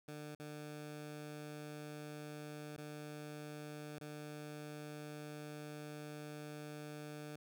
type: tone with dropouts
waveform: 15% pulse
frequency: 150 Hz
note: D3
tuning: 37 cents sharp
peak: -40 dBFS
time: 0.08-7.36 s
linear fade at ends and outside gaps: 5 ms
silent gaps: 0.35-0.397 / 2.766-2.779 / 3.986-4.01 s
effects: none